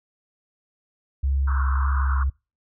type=tone with vibrato; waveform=sine; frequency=68 Hz; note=C#2; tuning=33 cents flat; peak=-19 dBFS; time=1.23-2.3 s; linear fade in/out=10 ms; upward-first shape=sine; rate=1.8 Hz; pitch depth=13 cents each way
type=band-pass noise; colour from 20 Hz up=white; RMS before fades=-32 dBFS; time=1.47-2.24 s; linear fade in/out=10 ms; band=980 to 1500 Hz; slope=96 dB/octave
effects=noise-tail reverb RT60 0.3 s tail -26 dB re dry